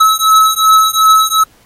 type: beating tone pair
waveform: square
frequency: 1294 / 1296.7 Hz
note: E6 / E6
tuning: -32 / -29 cents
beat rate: 2.7 Hz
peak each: -10 dBFS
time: 0-1.44 s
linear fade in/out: 10 ms
effects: pink hiss -49 dBFS RMS until 1.65 s + AAC 48 kbps